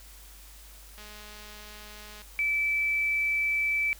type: click train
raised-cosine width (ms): 0.2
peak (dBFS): -30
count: 261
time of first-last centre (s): 0.98-2.218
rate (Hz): 210
type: tone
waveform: sine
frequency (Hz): 2315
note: D7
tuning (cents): -25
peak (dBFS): -24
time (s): 2.39-3.93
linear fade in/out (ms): 0
effects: added 50 Hz sine -49 dBFS peak until 3.99 s + white hiss -52 dBFS RMS until 3.99 s